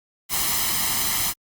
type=noise with comb filter; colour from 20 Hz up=white; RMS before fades=-23 dBFS; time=0.29-1.34 s; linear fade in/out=50 ms; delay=0.98 ms; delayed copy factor=+0.65; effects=Opus 48 kbps